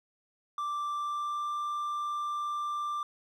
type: tone with pitch glide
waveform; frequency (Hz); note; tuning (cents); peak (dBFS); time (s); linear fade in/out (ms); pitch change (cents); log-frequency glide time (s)
triangle; 1174.7 to 1182.9; D6 to D6; 0 to +12; -29; 0.58-3.03; 2; +12; 0.92-1.53
effects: none